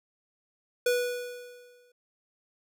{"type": "tone with exponential decay", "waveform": "square", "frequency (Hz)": 490, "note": "B4", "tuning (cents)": -14, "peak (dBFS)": -22, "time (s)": [0.86, 1.92], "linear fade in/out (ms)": 5, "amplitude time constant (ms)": 230, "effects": []}